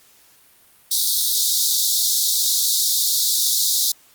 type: high-pass noise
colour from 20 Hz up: pink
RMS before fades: -19 dBFS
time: 0.91-3.92 s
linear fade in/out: 5 ms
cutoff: 3600 Hz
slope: 96 dB/octave
effects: white hiss -53 dBFS RMS until 4.14 s + Opus 48 kbps